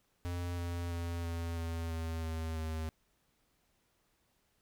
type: tone with pitch steps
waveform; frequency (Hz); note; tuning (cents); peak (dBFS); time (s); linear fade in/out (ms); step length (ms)
square; 87.7 / 86.49 / 85.3 / 84.13 / 82.97 / 81.83 / 80.7 / 79.59; F2 / F2 / F2 / E2 / E2 / E2 / E2 / D#2; +8 / -16 / -40 / +36 / +12 / -12 / -36 / +40; -36; 0.25-2.89; 0; 330
effects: pink hiss -75 dBFS RMS until 4.61 s